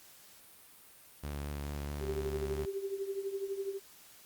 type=tone with vibrato; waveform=sawtooth; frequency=72.2 Hz; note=D2; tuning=29 cents flat; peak=-33 dBFS; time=1.23-2.66 s; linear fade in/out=10 ms; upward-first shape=triangle; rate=4.6 Hz; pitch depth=31 cents each way
type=tone with tremolo; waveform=sine; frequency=392 Hz; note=G4; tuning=in tune; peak=-31 dBFS; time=2-3.8 s; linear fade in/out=50 ms; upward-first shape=triangle; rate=12 Hz; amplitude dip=80%
effects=white hiss -57 dBFS RMS until 4.25 s + Opus 48 kbps